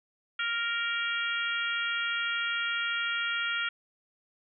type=harmonic tone; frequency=466.2 Hz; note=A#4; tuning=in tune; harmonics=3 / 4 / 5 / 6 / 7; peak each=-31 / -36 / -36 / -37 / -36 dBFS; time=0.39-3.69 s; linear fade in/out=5 ms; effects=none